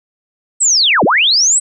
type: linear two-way sweep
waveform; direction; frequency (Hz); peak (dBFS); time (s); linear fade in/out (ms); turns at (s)
sine; down then up; 8230 to 140.1 to 8230; -8; 0.6-1.6; 20; 1.04
effects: none